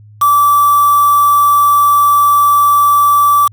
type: tone with quantisation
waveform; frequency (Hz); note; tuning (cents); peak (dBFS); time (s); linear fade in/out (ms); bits
sine; 1160; D6; -22; -6; 0.21-3.48; 10; 3
effects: added 105 Hz sine -36 dBFS peak until 3.52 s